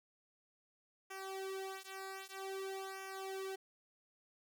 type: tone with flanger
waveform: sawtooth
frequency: 385 Hz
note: G4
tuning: 31 cents flat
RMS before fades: -45 dBFS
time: 1.1-3.56 s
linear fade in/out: 10 ms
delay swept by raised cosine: 0.24 to 2.94 ms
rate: 0.52 Hz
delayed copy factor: -1
effects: none